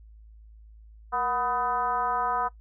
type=tone with frequency modulation; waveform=sine; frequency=994 Hz; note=B5; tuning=11 cents sharp; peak=-24 dBFS; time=1.12-2.49 s; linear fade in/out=20 ms; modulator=260 Hz; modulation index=1.4; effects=noise-tail reverb RT60 0.1 s tail -19 dB re dry + added 54 Hz sine -47 dBFS peak until 2.6 s